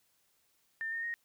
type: tone with pitch steps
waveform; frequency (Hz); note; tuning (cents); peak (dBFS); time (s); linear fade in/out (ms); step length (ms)
sine; 1800 / 1832.5 / 1865.6; A6 / A#6 / A#6; +39 / -30 / +1; -34; 0.81-1.14; 0; 110
effects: white hiss -73 dBFS RMS until 1.24 s